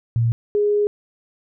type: tone pair in turn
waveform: sine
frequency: 116.2 / 414.1 Hz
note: A#2 / G#4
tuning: -5 / -5 cents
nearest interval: octave + minor seventh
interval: 2200 cents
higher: second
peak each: -15 dBFS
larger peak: neither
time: 0.16-0.32 / 0.55-0.87 s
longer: second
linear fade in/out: 0 ms
effects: none